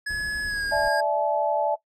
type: tone with pitch glide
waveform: square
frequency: 1695 to 1628.8 Hz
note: G#6 to G#6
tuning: +35 to -34 cents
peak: -26 dBFS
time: 0.06-1.01 s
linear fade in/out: 10 ms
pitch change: -69 cents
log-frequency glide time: 0.45-0.65 s
type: noise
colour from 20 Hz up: brown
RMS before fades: -40 dBFS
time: 0.09-0.89 s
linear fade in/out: 10 ms
type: chord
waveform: sine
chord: D suspended second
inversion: none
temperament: equal with one note detuned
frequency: 587.3 / 659.3 / 860.9 Hz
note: D5 / E5 / A5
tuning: 0 / 0 / -38 cents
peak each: -25 dBFS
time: 0.71-1.76 s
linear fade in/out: 20 ms
effects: noise-tail reverb RT60 0.1 s tail -19 dB re dry + low-pass 8000 Hz 12 dB/octave